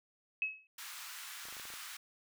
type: tone with exponential decay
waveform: sine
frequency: 2573 Hz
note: E7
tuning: 43 cents flat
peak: -28 dBFS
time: 0.42-0.67 s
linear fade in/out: 1 ms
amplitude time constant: 53 ms
type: high-pass noise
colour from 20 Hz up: pink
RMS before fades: -47 dBFS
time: 0.78-1.97 s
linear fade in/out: 5 ms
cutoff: 1200 Hz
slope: 24 dB/octave
type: clicks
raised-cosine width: 0.5 ms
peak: -37 dBFS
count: 8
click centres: 1.454 / 1.486 / 1.526 / 1.568 / 1.598 / 1.654 / 1.703 / 1.738 s
effects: none